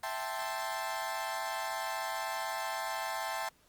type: chord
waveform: 30% pulse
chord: A minor seventh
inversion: second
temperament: equal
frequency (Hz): 659.3 / 784 / 880 / 1046.5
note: E5 / G5 / A5 / C6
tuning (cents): 0 / 0 / 0 / 0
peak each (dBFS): -38 / -38 / -36 / -38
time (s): 0.03-3.49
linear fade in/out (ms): 5
effects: pink hiss -66 dBFS RMS until 3.68 s + Opus 32 kbps